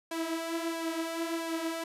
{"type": "tone with flanger", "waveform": "sawtooth", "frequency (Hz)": 329.6, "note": "E4", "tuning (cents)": 0, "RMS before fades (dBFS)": -34, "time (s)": [0.11, 1.84], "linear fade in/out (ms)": 5, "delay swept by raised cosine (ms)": [1.8, 7.5], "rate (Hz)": 1.5, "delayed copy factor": 0.6, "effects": ["resampled to 32000 Hz"]}